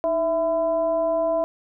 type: tone with frequency modulation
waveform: sine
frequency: 659.3 Hz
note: E5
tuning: in tune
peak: -19 dBFS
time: 0.04-1.44 s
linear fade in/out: 0 ms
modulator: 348 Hz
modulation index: 0.52
effects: none